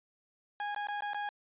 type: tone with dropouts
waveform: 30% pulse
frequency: 824 Hz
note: G#5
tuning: 14 cents flat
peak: -31 dBFS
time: 0.6-1.29 s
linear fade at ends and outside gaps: 1 ms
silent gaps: 0.747-0.762 / 0.871-0.885 / 1.007-1.022 / 1.134-1.145 s
effects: resampled to 8000 Hz